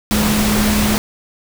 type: tone in noise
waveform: sine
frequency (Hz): 211.2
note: G#3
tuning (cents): +29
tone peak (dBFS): -15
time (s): 0.11-0.98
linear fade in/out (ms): 0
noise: pink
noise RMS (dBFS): -18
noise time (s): 0.11-0.98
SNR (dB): 0
effects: none